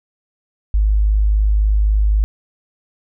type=tone; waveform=sine; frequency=51.9 Hz; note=G#1; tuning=in tune; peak=-11 dBFS; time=0.74-2.24 s; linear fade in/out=0 ms; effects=none